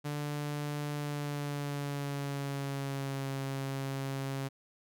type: tone with pitch glide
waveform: sawtooth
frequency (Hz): 146.83 to 136.21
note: D3 to C#3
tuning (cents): 0 to -30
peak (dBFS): -30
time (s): 0.04-4.49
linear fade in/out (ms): 20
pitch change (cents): -130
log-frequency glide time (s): 0.94-3.3
effects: none